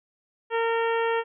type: harmonic tone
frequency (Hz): 458.5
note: A#4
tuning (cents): -29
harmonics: 1 / 2 / 3 / 4 / 5 / 6 / 7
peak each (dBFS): -24 / -28 / -33 / -33 / -39 / -38 / -42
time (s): 0.5-1.24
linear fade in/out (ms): 50
effects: none